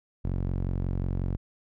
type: tone with band-pass filter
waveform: sawtooth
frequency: 45.54 Hz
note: F#1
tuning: 27 cents flat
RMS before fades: -29 dBFS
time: 0.24-1.37 s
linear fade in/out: 10 ms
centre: 120 Hz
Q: 0.63
effects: none